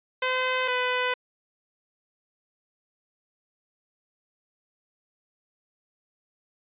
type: tone pair in turn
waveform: 10% pulse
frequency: 512 / 500.3 Hz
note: C5 / B4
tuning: -38 / +22 cents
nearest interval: unison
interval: 40 cents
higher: first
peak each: -15 dBFS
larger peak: neither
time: 0.22-0.68 / 0.68-1.14 s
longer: neither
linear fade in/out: 5 ms
effects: resampled to 8000 Hz